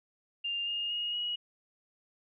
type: tone with pitch steps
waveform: sine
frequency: 2800 / 2834 / 2869 / 2904 Hz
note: F7 / F7 / F7 / F#7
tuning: +4 / +25 / +46 / -33 cents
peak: -31 dBFS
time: 0.44-1.36 s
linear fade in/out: 10 ms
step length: 230 ms
effects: none